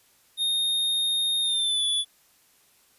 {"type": "tone with pitch glide", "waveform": "square", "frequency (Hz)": [3693, 3446], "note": ["A#7", "A7"], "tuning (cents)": [-17, -37], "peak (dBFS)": -23, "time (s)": [0.37, 2.05], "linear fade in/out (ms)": 50, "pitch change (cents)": -120, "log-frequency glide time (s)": [1.41, 1.84], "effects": ["white hiss -61 dBFS RMS until 2.98 s", "resampled to 32000 Hz"]}